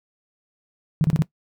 sine tone bursts, 155.1 Hz, D#3, 5 cents flat, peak -14 dBFS, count 4, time 1.01-1.221 s, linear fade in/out 0 ms, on 31 ms, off 29 ms, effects noise-tail reverb RT60 0.1 s tail -18 dB re dry

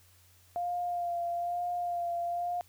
sine tone with vibrato, 698.5 Hz, F5, in tune, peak -30 dBFS, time 0.56-2.61 s, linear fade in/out 0 ms, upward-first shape sine, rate 1.1 Hz, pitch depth 22 cents each way, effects added 90 Hz sine -62 dBFS peak until 2.68 s + white hiss -63 dBFS RMS until 2.68 s

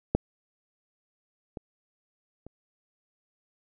clicks, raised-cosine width 2 ms, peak -8 / -23 / -30 dBFS, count 3, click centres 0.15 / 1.572 / 2.466 s, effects none

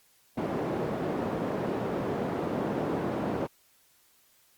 white band-pass noise, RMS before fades -31 dBFS, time 0.37-3.47 s, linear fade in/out 10 ms, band 150 to 490 Hz, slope 12 dB/octave, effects white hiss -64 dBFS RMS until 4.57 s + Opus 48 kbps

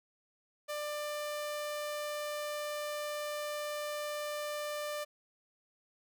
sawtooth tone, 594 Hz, D5, 20 cents sharp, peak -32 dBFS, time 0.68-5.05 s, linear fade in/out 20 ms, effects none

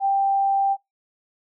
sine tone, 787 Hz, G5, 7 cents sharp, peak -17 dBFS, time 0-0.77 s, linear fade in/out 50 ms, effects noise-tail reverb RT60 0.2 s tail -22 dB re dry

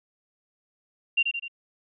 sine tone with echo, 2771 Hz, F7, 14 cents flat, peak -18 dBFS, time 1.17-1.23 s, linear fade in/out 10 ms, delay 84 ms, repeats 3, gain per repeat -5 dB, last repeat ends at 1.482 s, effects none

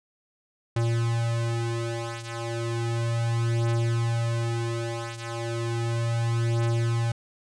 square beating tone pair, 116.2 / 116.54 Hz, A#2 / A#2, -5 / 0 cents, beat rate 0.34 Hz, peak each -27 / -30 dBFS, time 0.76-7.12 s, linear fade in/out 5 ms, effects resampled to 22050 Hz

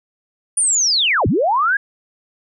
sine linear two-way sweep, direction down then up, 9530 to 73.42 to 1679 Hz, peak -13 dBFS, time 0.57-1.77 s, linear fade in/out 5 ms, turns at 1.27 s, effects none

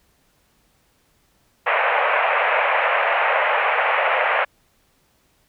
pink band-pass noise, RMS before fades -19 dBFS, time 1.66-4.45 s, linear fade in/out 10 ms, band 530 to 2600 Hz, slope 48 dB/octave, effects pink hiss -62 dBFS RMS until 5.48 s

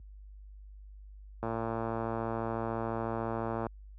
click train, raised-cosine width 1 ms, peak -20 dBFS, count 256, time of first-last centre 1.43-3.667 s, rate 114 Hz, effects added 50 Hz sine -38 dBFS peak until 3.98 s + high-pass 80 Hz 12 dB/octave

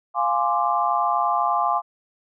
sine chord, D half-diminished seventh, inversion first, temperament equal, 698.5 / 830.6 / 1046.5 / 1174.7 Hz, F5 / Ab5 / C6 / D6, 0 / 0 / 0 / 0 cents, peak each -24 dBFS, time 0.14-1.82 s, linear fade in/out 50 ms, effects none

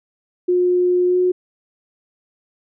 sine tone with pitch glide, 358.9 to 363.3 Hz, F4 to F#4, +47 to -32 cents, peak -13 dBFS, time 0.48-1.32 s, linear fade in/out 10 ms, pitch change +21 cents, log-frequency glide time 1.07-1.18 s, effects none

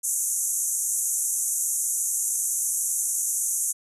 pink band-pass noise, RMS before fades -26 dBFS, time 0.03-3.73 s, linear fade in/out 20 ms, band 6200 to 12000 Hz, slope 96 dB/octave, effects none

